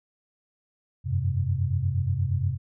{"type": "chord", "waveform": "sine", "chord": "F suspended second", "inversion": "none", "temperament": "equal with one note detuned", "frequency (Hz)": [89.55, 98, 130.81], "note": ["F2", "G2", "C3"], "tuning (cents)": [44, 0, 0], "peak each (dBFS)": -27, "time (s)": [1.04, 2.58], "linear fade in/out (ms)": 50, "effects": []}